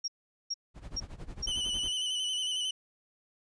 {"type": "tone bursts", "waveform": "sine", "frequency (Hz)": 5588, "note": "F8", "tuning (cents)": 0, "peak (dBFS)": -30, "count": 4, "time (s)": [0.04, 1.464], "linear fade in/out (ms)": 10, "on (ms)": 41, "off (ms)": 420}
{"type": "noise with tremolo", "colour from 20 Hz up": "brown", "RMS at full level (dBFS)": -40, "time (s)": [0.74, 1.93], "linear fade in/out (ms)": 50, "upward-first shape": "sine", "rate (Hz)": 11, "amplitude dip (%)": 85}
{"type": "tone with vibrato", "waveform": "40% pulse", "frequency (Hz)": 3003, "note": "F#7", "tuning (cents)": 25, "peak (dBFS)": -29, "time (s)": [1.47, 2.71], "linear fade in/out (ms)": 5, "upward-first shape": "square", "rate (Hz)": 11, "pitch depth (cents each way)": 30}
{"effects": ["resampled to 22050 Hz"]}